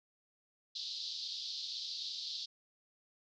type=band-pass noise; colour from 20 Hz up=white; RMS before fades=-42 dBFS; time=0.75-2.46 s; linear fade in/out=10 ms; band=3600 to 4800 Hz; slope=48 dB/octave; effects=none